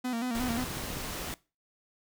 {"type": "tone with vibrato", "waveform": "45% pulse", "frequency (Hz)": 241.1, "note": "B3", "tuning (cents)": -41, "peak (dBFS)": -30, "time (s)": [0.04, 0.64], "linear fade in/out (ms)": 10, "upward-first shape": "square", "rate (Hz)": 5.6, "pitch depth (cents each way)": 74}
{"type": "noise", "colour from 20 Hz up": "pink", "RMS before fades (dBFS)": -37, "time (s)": [0.35, 1.34], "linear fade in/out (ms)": 0}
{"type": "click train", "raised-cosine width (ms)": 3, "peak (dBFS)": -27, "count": 9, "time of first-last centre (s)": [0.44, 0.97], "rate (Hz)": 15.1}
{"effects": ["noise-tail reverb RT60 0.3 s tail -21 dB re dry"]}